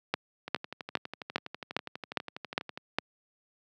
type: two click trains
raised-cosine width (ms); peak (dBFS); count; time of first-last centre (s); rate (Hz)
0.3; -10 / -22; 8 / 29; 0.14-2.986 / 0.48-2.775; 2.46 / 12.2
effects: high-pass 150 Hz 12 dB/octave